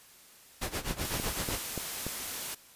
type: noise with tremolo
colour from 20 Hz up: pink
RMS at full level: -32 dBFS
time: 0.61-1.59 s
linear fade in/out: 10 ms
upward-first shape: sine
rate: 7.9 Hz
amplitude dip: 85%
type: click train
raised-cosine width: 2 ms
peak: -21 dBFS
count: 5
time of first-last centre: 0.91-2.066 s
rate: 3.46 Hz
type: noise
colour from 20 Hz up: white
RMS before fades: -37 dBFS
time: 1.04-2.55 s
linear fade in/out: 10 ms
effects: white hiss -56 dBFS RMS until 2.75 s + resampled to 32000 Hz